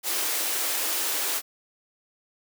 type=high-pass noise; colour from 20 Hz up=white; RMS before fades=-27 dBFS; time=0.03-1.42 s; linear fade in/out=50 ms; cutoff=280 Hz; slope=96 dB/octave; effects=none